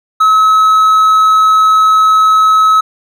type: tone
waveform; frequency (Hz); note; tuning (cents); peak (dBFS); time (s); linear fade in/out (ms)
triangle; 1287; E6; -42; -3; 0.2-2.81; 10
effects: none